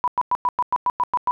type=tone bursts; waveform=sine; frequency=987.8 Hz; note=B5; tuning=in tune; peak=-16 dBFS; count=10; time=0.04-1.31 s; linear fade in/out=0 ms; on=37 ms; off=100 ms; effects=none